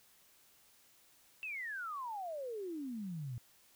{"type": "exponential sweep", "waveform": "sine", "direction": "down", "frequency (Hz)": [2700, 115.1], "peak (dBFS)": -39, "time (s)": [1.43, 3.38], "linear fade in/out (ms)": 0, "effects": ["white hiss -66 dBFS RMS until 3.75 s"]}